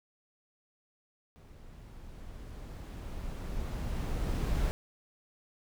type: noise with level ramp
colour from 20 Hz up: brown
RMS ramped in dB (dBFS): -52 to -29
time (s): 1.36-4.71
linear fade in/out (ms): 0
effects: none